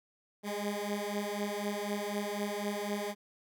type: beating tone pair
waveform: 15% pulse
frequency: 203.5 / 207.5 Hz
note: G#3 / G#3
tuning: -35 / -1 cents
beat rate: 4 Hz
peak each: -30 dBFS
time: 0.43-3.15 s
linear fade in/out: 50 ms
effects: none